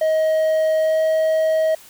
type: tone with pitch glide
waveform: triangle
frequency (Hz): 631 to 634.7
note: D#5 to D#5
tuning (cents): +24 to +34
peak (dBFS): -13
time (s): 0.01-1.75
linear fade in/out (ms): 5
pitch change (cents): +10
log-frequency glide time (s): 0.79-1.01
effects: white hiss -45 dBFS RMS until 1.89 s